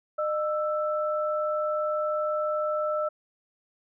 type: tone pair together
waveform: sine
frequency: 608.7 / 1323 Hz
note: D#5 / E6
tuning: -38 / +6 cents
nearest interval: octave + minor second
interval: 1344 cents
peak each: -26 / -30 dBFS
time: 0.18-3.09 s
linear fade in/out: 10 ms
effects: none